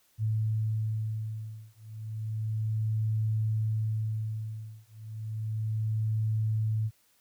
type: beating tone pair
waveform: sine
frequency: 109.2 / 109.52 Hz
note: A2 / A2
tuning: -13 / -8 cents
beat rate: 0.32 Hz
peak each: -31 / -31 dBFS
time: 0.18-6.91 s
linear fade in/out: 50 ms
effects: white hiss -67 dBFS RMS until 7.2 s